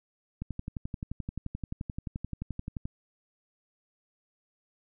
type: click train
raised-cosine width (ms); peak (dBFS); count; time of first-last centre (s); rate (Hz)
5; -22; 29; 0.42-2.855; 11.5
effects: none